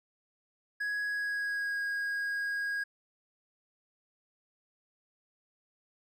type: tone with pitch glide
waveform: triangle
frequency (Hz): 1668 to 1639.3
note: G#6 to G#6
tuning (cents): +7 to -23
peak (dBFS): -29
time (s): 0.8-2.84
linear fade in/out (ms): 10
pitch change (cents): -30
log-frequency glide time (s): 1.04-1.81
effects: none